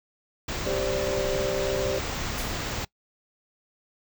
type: band-stop noise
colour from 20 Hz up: pink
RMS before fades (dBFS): -31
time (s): 0.48-2.85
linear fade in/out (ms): 5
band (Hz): 7800 to 15000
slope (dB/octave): 96
type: chord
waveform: sine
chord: G suspended fourth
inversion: none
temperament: just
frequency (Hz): 392 / 522.7 / 588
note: G4 / C5 / D5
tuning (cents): 0 / -2 / +2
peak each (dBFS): -30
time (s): 0.66-1.99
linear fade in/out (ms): 5
type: noise with exponential decay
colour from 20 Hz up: white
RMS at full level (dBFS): -36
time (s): 2.38-2.81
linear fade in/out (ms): 0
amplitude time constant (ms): 93
effects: noise-tail reverb RT60 0.1 s tail -23 dB re dry